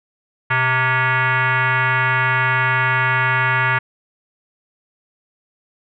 sine tone with frequency modulation, 125.4 Hz, B2, 27 cents sharp, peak -14 dBFS, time 0.5-3.79 s, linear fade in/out 10 ms, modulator 518 Hz, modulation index 4.1, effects none

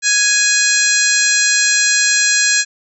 harmonic tone, 830.6 Hz, G#5, in tune, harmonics 2 / 3 / 4 / 5 / 6 / 7 / 8 / 9, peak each -16 / -20 / -27 / -19 / -26 / -21 / -20 / -17 dBFS, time 0.02-2.65 s, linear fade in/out 50 ms, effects none

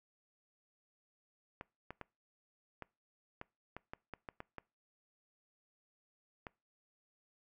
clicks, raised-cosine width 0.5 ms, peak -29 dBFS, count 12, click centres 1.611 / 1.906 / 2.013 / 2.823 / 3.414 / 3.766 / 3.935 / 4.137 / 4.288 / 4.404 / 4.583 / 6.468 s, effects noise-tail reverb RT60 0.3 s tail -24 dB re dry

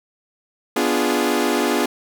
sawtooth chord, B diminished seventh, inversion none, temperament equal, 246.9 / 293.7 / 349.2 / 415.3 Hz, B3 / D4 / F4 / Ab4, 0 / 0 / 0 / 0 cents, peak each -19 dBFS, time 0.76-1.86 s, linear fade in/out 5 ms, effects none

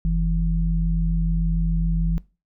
sine tone pair together, 46.5 / 164.81 Hz, F#1 / E3, +9 / 0 cents, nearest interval octave + minor seventh, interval 2191 cents, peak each -19 / -23 dBFS, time 0.05-2.18 s, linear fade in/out 0 ms, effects noise-tail reverb RT60 0.3 s tail -21 dB re dry

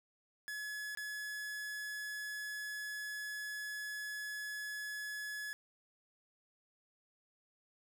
45% pulse tone with dropouts, 1700 Hz, G#6, 40 cents sharp, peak -40 dBFS, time 0.48-5.53 s, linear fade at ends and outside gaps 0 ms, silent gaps 0.95-0.973 s, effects none

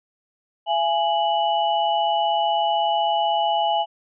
sine tone cluster, 677 / 833 / 2956 Hz, E5 / G#5 / F#7, +46 / +5 / -2 cents, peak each -23 / -20 / -28 dBFS, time 0.66-3.86 s, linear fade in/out 50 ms, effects none

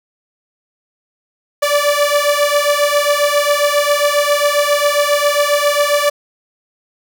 sawtooth beating tone pair, 578 / 585.4 Hz, D5 / D5, -28 / -6 cents, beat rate 7.4 Hz, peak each -11 dBFS, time 1.62-6.1 s, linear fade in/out 10 ms, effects none

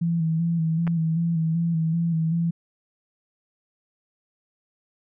sine tone with vibrato, 164.81 Hz, E3, in tune, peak -20 dBFS, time 0.01-2.51 s, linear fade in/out 10 ms, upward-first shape square, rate 2.6 Hz, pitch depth 37 cents each way
clicks, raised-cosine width 0.5 ms, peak -23 / -18 dBFS, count 2, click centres 0.869 / 0.876 s
effects none

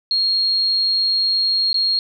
sine tone with dropouts, 4263 Hz, C8, 32 cents sharp, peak -15 dBFS, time 0.11-1.99 s, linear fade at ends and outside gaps 1 ms, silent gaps 1.73-1.743 s, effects none

